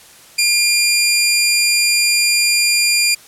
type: tone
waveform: 15% pulse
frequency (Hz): 2400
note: D7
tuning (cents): +37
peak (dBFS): -5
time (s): 0.38-3.15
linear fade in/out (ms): 10
effects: white hiss -43 dBFS RMS until 3.27 s + low-pass 12000 Hz 12 dB/octave